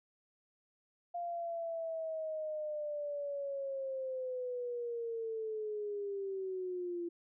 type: linear sweep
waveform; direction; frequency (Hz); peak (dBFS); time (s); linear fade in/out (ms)
sine; down; 698.5 to 341; -36; 1.14-7.09; 10
effects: none